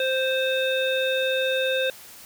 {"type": "harmonic tone", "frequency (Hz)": 523.3, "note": "C5", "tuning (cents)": 0, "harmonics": [1, 3, 5, 7], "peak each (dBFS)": [-23, -29, -30, -29], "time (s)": [0, 1.9], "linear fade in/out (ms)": 2, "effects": ["white hiss -45 dBFS RMS until 2.25 s"]}